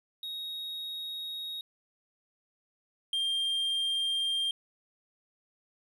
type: tone pair in turn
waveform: triangle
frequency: 3764 / 3192 Hz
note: A#7 / G7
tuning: +16 / +31 cents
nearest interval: minor third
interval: 285 cents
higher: first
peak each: -34 / -26 dBFS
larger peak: second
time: 0.23-1.61 / 3.13-4.51 s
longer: neither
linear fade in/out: 2 ms
effects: none